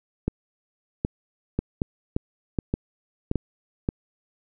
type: two click trains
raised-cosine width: 3 ms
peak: -10 / -10 dBFS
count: 5 / 5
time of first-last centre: 1.59-3.889 / 0.28-3.357 s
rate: 1.74 / 1.3 Hz
effects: none